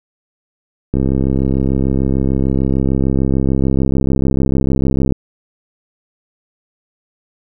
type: click train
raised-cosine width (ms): 3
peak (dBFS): -3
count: 280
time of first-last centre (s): 0.94-5.123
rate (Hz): 66.7
effects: none